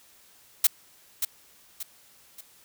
blue noise with echo, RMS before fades -18 dBFS, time 0.64-0.67 s, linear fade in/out 5 ms, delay 580 ms, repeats 3, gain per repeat -8 dB, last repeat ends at 2.41 s, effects white hiss -57 dBFS RMS until 2.64 s

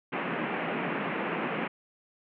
pink band-pass noise, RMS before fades -32 dBFS, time 0.12-1.68 s, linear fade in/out 10 ms, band 160 to 2700 Hz, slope 48 dB/octave, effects none

